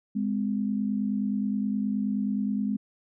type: tone pair together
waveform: sine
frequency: 206.4 / 255.9 Hz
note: G#3 / C4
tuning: -10 / -38 cents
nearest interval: major third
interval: 372 cents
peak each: -26 / -30 dBFS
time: 0.15-2.77 s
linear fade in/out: 10 ms
effects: none